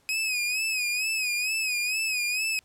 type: tone with vibrato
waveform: sawtooth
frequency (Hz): 2520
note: D#7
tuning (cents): +21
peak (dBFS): -22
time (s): 0.09-2.59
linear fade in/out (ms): 0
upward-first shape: sine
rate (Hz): 2.2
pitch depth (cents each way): 80
effects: pink hiss -64 dBFS RMS until 2.64 s + low-pass 12000 Hz 12 dB/octave